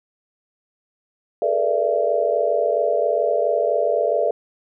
sine tone cluster, 413.9 / 441.3 / 485.7 / 588 / 671 Hz, G#4 / A4 / B4 / D5 / E5, -6 / +5 / -29 / +2 / +31 cents, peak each -29 / -24 / -24 / -21 / -22 dBFS, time 1.42-4.31 s, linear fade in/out 2 ms, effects none

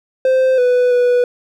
triangle tone with pitch steps, 520 / 495.6 / 490.8 Hz, C5 / B4 / B4, -11 / +6 / -11 cents, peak -8 dBFS, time 0.25-1.24 s, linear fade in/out 2 ms, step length 330 ms, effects none

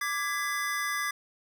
square chord, G# diminished, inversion second, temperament equal with one note detuned, 1174.7 / 1661.2 / 2008 Hz, D6 / G#6 / B6, 0 / 0 / +28 cents, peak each -34 dBFS, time 0.01-1.11 s, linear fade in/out 5 ms, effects none

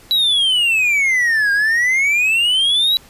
triangle exponential two-way sweep, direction down then up, 3951 to 1606 to 3951 Hz, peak -11 dBFS, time 0.11-2.97 s, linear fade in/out 0 ms, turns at 1.52 s, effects pink hiss -45 dBFS RMS until 3.09 s + resampled to 32000 Hz

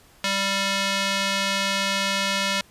square tone with band-pass filter, 196.3 Hz, G3, 3 cents sharp, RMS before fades -24 dBFS, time 0.24-2.61 s, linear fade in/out 2 ms, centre 3400 Hz, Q 0.86, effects pink hiss -54 dBFS RMS until 2.7 s + resampled to 32000 Hz

